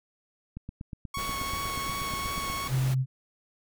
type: click train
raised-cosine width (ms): 5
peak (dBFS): -25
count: 17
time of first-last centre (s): 0.57-2.5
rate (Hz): 8.29
type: tone with vibrato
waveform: sawtooth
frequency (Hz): 1108.7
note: C#6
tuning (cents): 0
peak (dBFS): -28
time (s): 1.14-2.68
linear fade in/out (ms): 5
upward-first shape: sine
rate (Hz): 2.7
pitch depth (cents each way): 12
type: noise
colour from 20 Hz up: pink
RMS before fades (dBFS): -38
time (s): 1.17-2.95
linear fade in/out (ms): 20
type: tone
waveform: sine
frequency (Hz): 130.81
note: C3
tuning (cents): 0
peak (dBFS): -23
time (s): 2.69-3.06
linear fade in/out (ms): 50
effects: none